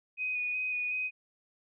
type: tone with vibrato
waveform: sine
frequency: 2489 Hz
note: D#7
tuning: in tune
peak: -30 dBFS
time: 0.17-1.11 s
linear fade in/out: 50 ms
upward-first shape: square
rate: 2.7 Hz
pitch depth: 14 cents each way
effects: none